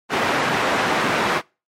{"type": "band-pass noise", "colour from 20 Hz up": "white", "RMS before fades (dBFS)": -20, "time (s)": [0.09, 1.42], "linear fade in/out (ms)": 50, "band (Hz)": [150, 1600], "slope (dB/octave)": 12, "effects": ["noise-tail reverb RT60 0.3 s tail -25 dB re dry", "MP3 64 kbps"]}